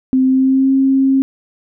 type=tone with pitch glide; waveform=sine; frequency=260.4 to 268.3 Hz; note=C4 to C4; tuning=-8 to +44 cents; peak=-9 dBFS; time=0.13-1.22 s; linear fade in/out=0 ms; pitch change=+52 cents; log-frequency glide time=0.24-0.71 s; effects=none